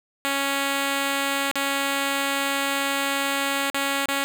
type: tone with dropouts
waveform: 5% pulse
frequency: 277.2 Hz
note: C#4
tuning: in tune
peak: -11 dBFS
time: 0.25-4.24 s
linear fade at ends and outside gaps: 0 ms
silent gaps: 1.513-1.556 / 3.701-3.745 / 4.057-4.085 s
effects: none